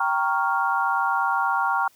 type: chord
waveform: sine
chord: G half-diminished seventh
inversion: none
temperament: equal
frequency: 784 / 932.3 / 1108.7 / 1396.9 Hz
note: G5 / Bb5 / Db6 / F6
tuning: 0 / 0 / 0 / 0 cents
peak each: -26 / -25 / -26 / -25 dBFS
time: 0-1.88 s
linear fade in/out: 5 ms
effects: white hiss -58 dBFS RMS until 1.95 s